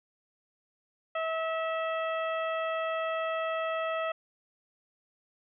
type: harmonic tone with a mistuned harmonic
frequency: 647 Hz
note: E5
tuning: 32 cents flat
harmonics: 1 / 2 / 3 / 4 / 5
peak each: -31 / -34 / -40 / -41 / -47 dBFS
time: 1.15-4.12 s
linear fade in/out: 5 ms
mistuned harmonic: 4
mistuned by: +32 cents
effects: none